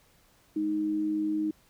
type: tone pair together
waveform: sine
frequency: 207.8 / 311.1 Hz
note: G#3 / D#4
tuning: +1 / 0 cents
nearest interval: perfect fifth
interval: 699 cents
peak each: -38 / -26 dBFS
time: 0.56-1.51 s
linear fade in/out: 5 ms
effects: pink hiss -63 dBFS RMS until 1.69 s